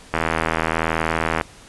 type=click train; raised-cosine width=0.5 ms; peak=-4 dBFS; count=104; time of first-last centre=0.14-1.412 s; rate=81 Hz; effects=pink hiss -45 dBFS RMS until 1.68 s + resampled to 24000 Hz